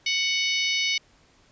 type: harmonic tone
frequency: 742 Hz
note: F#5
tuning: 5 cents sharp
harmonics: 3 / 4 / 5 / 6 / 7 / 8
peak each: -26 / -28 / -30 / -32 / -33 / -34 dBFS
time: 0.06-0.98 s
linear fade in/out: 5 ms
effects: pink hiss -59 dBFS RMS until 1.51 s + resampled to 16000 Hz